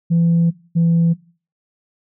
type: tone pair in turn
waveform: sine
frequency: 168.3 / 167.5 Hz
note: E3 / E3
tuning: +36 / +28 cents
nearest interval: unison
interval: 8 cents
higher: first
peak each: -10 dBFS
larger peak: neither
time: 0.1-0.51 / 0.75-1.14 s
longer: first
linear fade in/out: 20 ms
effects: noise-tail reverb RT60 0.4 s tail -20 dB re dry + tanh soft clip ceiling -9 dBFS